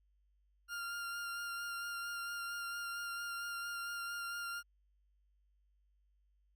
40% pulse tone with vibrato, 1396.9 Hz, F6, in tune, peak -39 dBFS, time 0.68-4.63 s, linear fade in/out 50 ms, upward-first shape sine, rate 4.4 Hz, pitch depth 15 cents each way, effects added 50 Hz sine -70 dBFS peak until 6.55 s

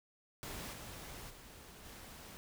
pink noise with level steps, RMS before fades -45 / -49 / -55 / -52 dBFS, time 0.43-2.37 s, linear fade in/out 0 ms, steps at 0.72 / 1.29 / 1.84 s, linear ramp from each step 20 ms, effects none

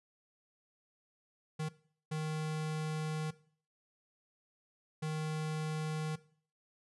square tone bursts at uneven times, 155.56 Hz, D#3, in tune, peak -35 dBFS, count 3, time 1.59-1.69 / 2.11-3.31 / 5.02-6.16 s, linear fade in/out 10 ms, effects noise-tail reverb RT60 0.5 s tail -18 dB re dry + resampled to 24000 Hz

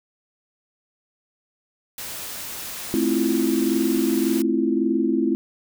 white noise, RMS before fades -33 dBFS, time 1.98-4.42 s, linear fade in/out 2 ms
sine chord, F major seventh, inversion first, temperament just, 218.3 / 261.9 / 327.4 / 349.2 Hz, A3 / C4 / E4 / F4, -13 / +2 / -12 / 0 cents, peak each -25 / -23 / -22 / -26 dBFS, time 2.94-5.35 s, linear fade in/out 0 ms
effects none

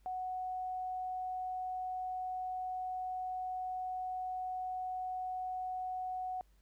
sine tone, 740 Hz, F#5, in tune, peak -36 dBFS, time 0.06-6.41 s, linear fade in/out 0 ms, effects added 50 Hz sine -63 dBFS peak until 6.61 s + pink hiss -75 dBFS RMS until 6.61 s

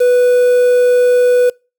triangle tone with quantisation, 493.9 Hz, B4, in tune, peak -5 dBFS, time 0-1.5 s, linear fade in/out 10 ms, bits 5, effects noise-tail reverb RT60 0.3 s tail -26 dB re dry

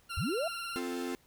20% pulse tone with vibrato, 1378 Hz, F6, 24 cents flat, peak -32 dBFS, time 0.09-0.8 s, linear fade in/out 20 ms, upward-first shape triangle, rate 20 Hz, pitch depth 50 cents each way
sine linear sweep, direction up, 52.6 to 698.5 Hz, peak -30 dBFS, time 0.17-0.48 s, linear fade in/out 5 ms
45% pulse chord, F major, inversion second, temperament equal, 261.6 / 349.2 / 440 Hz, C4 / F4 / A4, 0 / 0 / 0 cents, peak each -37 / -38 / -42 dBFS, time 0.76-1.15 s, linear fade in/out 0 ms
effects pink hiss -65 dBFS RMS until 1.26 s

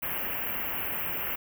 white band-stop noise, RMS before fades -32 dBFS, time 0.02-1.36 s, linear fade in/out 10 ms, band 3000 to 12000 Hz, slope 96 dB/octave, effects none

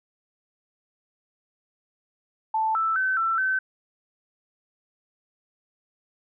sine tone with pitch steps, 880 / 1322 / 1530 / 1338 / 1533 Hz, A5 / E6 / G6 / E6 / G6, 0 / +5 / -42 / +25 / -39 cents, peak -21 dBFS, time 2.54-3.59 s, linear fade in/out 5 ms, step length 210 ms, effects none

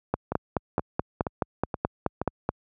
two click trains, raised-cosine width 1 ms, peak -13 / -9 dBFS, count 5 / 12, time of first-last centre 0.32-2.216 / 0.14-2.49 s, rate 2.11 / 4.68 Hz, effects high-pass 60 Hz 12 dB/octave

